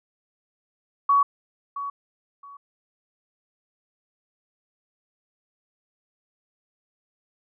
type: tone with echo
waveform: sine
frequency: 1125 Hz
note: C#6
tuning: 25 cents sharp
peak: -15 dBFS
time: 1.09-1.23 s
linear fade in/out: 5 ms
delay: 670 ms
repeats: 2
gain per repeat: -13 dB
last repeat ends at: 2.57 s
effects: none